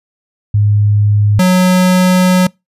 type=tone pair in turn; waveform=sine / square; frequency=103.83 / 183.3 Hz; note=G#2 / F#3; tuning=0 / -16 cents; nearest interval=minor seventh; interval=984 cents; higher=second; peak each=-7 dBFS; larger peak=neither; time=0.54-1.39 / 1.39-2.47 s; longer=second; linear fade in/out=5 ms; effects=noise-tail reverb RT60 0.2 s tail -25 dB re dry + resampled to 32000 Hz